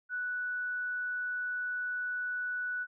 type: tone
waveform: sine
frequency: 1480 Hz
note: F#6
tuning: in tune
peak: -32 dBFS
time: 0.09-2.87 s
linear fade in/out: 50 ms
effects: none